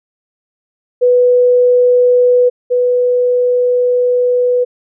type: tone pair in turn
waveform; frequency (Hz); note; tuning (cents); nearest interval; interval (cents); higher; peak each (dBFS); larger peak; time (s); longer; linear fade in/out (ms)
sine; 493.9 / 493.9; B4 / B4; 0 / 0; unison; 0; neither; -6 / -9; first; 1.01-2.5 / 2.7-4.65; second; 20
effects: none